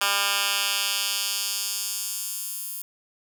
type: tone with high-pass filter sweep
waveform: 10% pulse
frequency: 200 Hz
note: G3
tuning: 35 cents sharp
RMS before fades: -27 dBFS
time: 0.01-2.82 s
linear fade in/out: 5 ms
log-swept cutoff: 1600 to 12000 Hz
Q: 0.94
effects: none